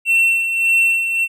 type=tone with tremolo; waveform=triangle; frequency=2704 Hz; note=E7; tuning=43 cents sharp; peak=-9 dBFS; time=0.05-1.28 s; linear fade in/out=50 ms; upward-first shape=sine; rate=1.7 Hz; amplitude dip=55%; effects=none